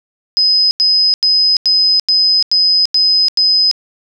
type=tone bursts; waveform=sine; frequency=5040 Hz; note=D#8; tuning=21 cents sharp; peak=-8 dBFS; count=8; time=0.37-3.713 s; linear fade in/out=0 ms; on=340 ms; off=89 ms; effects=none